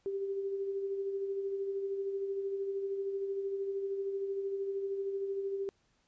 sine tone with tremolo, 393.1 Hz, G4, 5 cents sharp, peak -31 dBFS, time 0.06-5.69 s, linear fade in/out 0 ms, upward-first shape sine, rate 13 Hz, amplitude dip 40%, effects pink hiss -73 dBFS RMS until 6.07 s + resampled to 16000 Hz

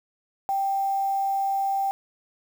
sine tone with quantisation, 784 Hz, G5, in tune, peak -22 dBFS, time 0.49-1.91 s, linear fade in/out 0 ms, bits 7, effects none

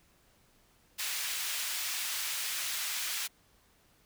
pink high-pass noise, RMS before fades -35 dBFS, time 0.98-3.28 s, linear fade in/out 20 ms, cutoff 2100 Hz, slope 12 dB/octave, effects pink hiss -66 dBFS RMS until 4.05 s

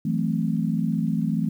sine chord, F# half-diminished seventh, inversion third, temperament equal, 164.81 / 185 / 220 / 261.6 Hz, E3 / F#3 / A3 / C4, 0 / 0 / 0 / 0 cents, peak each -25 / -29 / -25 / -30 dBFS, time 0.05-1.49 s, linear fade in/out 5 ms, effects 9-bit

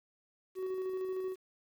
triangle tone with tremolo, 374.2 Hz, F#4, 20 cents sharp, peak -31 dBFS, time 0.55-1.36 s, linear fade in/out 50 ms, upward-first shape square, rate 13 Hz, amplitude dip 25%, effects 10-bit

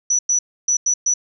sine tone bursts at uneven times, 5920 Hz, F#8, in tune, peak -14 dBFS, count 5, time 0.1-0.19 / 0.29-0.39 / 0.68-0.77 / 0.86-0.94 / 1.06-1.14 s, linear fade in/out 5 ms, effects none

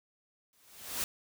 white noise with exponential growth, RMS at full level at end -31 dBFS, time 0.53-1.04 s, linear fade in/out 1 ms, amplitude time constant 110 ms, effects none

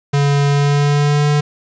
square tone with pitch glide, 142.3 to 147.15 Hz, C#3 to D3, +46 to +4 cents, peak -12 dBFS, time 0.13-1.41 s, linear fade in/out 10 ms, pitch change +58 cents, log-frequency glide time 0.48-1.29 s, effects resampled to 16000 Hz + 7-bit

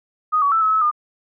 sine tone with pitch steps, 1245 / 1132 / 1323 / 1288 / 1296 / 1213 Hz, D#6 / C#6 / E6 / E6 / E6 / D#6, +1 / +36 / +6 / -41 / -30 / -44 cents, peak -14 dBFS, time 0.32-0.914 s, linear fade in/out 20 ms, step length 99 ms, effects none

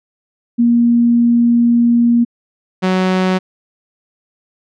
sine / sawtooth tone pair in turn, 236.6 / 185.99 Hz, A#3 / F#3, +26 / +9 cents, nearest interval major third, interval 417 cents, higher first, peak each -8 dBFS, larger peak neither, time 0.58-2.25 / 2.82-3.39 s, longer first, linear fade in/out 20 ms, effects low-pass 4000 Hz 12 dB/octave

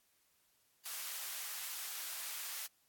white high-pass noise, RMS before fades -43 dBFS, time 0.85-2.67 s, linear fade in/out 10 ms, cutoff 960 Hz, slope 12 dB/octave, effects white hiss -74 dBFS RMS until 2.88 s + AAC 64 kbps

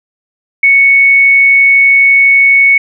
sine tone, 2217 Hz, C#7, in tune, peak -3 dBFS, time 0.63-2.78 s, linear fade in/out 5 ms, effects none

